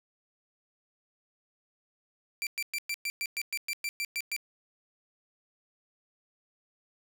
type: tone bursts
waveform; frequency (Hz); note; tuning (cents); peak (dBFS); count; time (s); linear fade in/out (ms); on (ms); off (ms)
sawtooth; 2349; D7; 0; -27; 13; 2.42-4.364; 0; 48; 110
effects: none